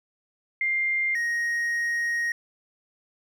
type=tone pair in turn; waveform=sine / triangle; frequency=2100 / 1875.8 Hz; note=C7 / A#6; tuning=+6 / +10 cents; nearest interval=major second; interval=196 cents; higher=first; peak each=-22 / -22 dBFS; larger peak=neither; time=0.61-1.15 / 1.15-2.32 s; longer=second; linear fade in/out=2 ms; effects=none